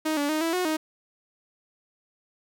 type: tone with pitch steps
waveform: sawtooth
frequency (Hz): 312.5 / 288 / 310.2 / 329.4 / 363.7 / 312.8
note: D#4 / D4 / D#4 / E4 / F#4 / D#4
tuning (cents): +8 / -34 / -5 / -1 / -30 / +9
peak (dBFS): -20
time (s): 0.05-0.77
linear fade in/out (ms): 10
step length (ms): 120
effects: none